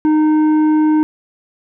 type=tone with tanh clipping; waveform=sine; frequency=308.1 Hz; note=D#4; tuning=17 cents flat; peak=-11 dBFS; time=0.05-1.03 s; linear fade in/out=0 ms; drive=8 dB; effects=none